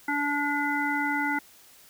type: harmonic tone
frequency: 289 Hz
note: D4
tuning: 28 cents flat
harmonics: 1 / 3 / 5 / 7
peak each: -30 / -30 / -30 / -30 dBFS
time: 0.08-1.39 s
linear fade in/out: 5 ms
effects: white hiss -54 dBFS RMS until 1.89 s

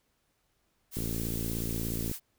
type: noise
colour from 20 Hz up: blue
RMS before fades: -39 dBFS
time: 0.91-2.2 s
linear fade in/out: 50 ms
type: click train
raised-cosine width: 3 ms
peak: -22 dBFS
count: 66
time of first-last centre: 0.97-2.114 s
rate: 56.8 Hz
effects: pink hiss -74 dBFS RMS until 2.38 s

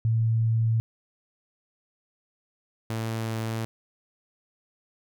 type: tone pair in turn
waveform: sine / sawtooth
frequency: 113.1 / 112.25 Hz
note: A2 / A2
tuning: +48 / +35 cents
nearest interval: unison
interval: 13 cents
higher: first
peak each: -20 / -24 dBFS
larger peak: first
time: 0.05-0.8 / 2.9-3.65 s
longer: neither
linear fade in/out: 0 ms
effects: none

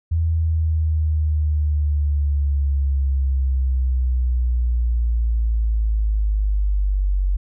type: linear sweep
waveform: sine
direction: down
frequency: 82.41 to 46.6 Hz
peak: -16 dBFS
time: 0.11-7.37 s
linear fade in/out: 10 ms
effects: none

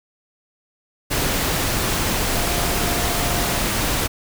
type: tone in noise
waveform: sine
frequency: 701 Hz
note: F5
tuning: 6 cents sharp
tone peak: -30 dBFS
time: 2.34-3.61 s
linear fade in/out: 20 ms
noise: pink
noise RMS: -21 dBFS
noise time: 1.1-4.08 s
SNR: -12 dB
effects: none

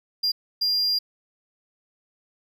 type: tone bursts at uneven times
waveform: triangle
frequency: 4800 Hz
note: D8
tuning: 37 cents sharp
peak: -19 dBFS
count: 2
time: 0.23-0.32 / 0.61-0.99 s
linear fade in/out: 10 ms
effects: none

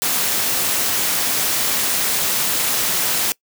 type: noise with amplitude modulation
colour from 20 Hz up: white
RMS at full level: -17 dBFS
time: 0.02-3.32 s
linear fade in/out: 0 ms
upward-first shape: sine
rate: 226 Hz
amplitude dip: 50%
effects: noise-tail reverb RT60 0.1 s tail -23 dB re dry + high-pass 100 Hz 12 dB/octave

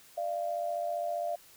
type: tone pair together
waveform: sine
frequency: 593 / 688.1 Hz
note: D5 / F5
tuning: +17 / -26 cents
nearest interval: minor third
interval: 257 cents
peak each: -35 / -32 dBFS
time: 0.17-1.36 s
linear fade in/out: 10 ms
effects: white hiss -57 dBFS RMS until 1.56 s

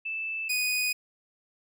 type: tone pair in turn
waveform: sine / sawtooth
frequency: 2637 / 2484 Hz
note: E7 / D#7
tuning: 0 / -3 cents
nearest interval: minor second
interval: 103 cents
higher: first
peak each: -30 / -22 dBFS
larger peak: second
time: 0.05-0.49 / 0.49-0.93 s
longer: neither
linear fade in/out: 10 ms
effects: none

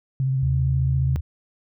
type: tone with vibrato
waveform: sine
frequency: 132.5 Hz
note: C3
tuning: 22 cents sharp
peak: -19 dBFS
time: 0.2-1.16 s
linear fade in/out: 0 ms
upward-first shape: sine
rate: 16 Hz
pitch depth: 31 cents each way
type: tone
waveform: sine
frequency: 77.78 Hz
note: D#2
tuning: in tune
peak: -23 dBFS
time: 0.42-1.21 s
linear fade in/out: 10 ms
effects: none

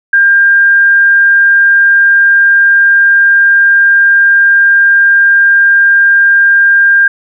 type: tone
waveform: sine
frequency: 1600 Hz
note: G6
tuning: 35 cents sharp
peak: -3 dBFS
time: 0.13-7.08 s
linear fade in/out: 5 ms
effects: none

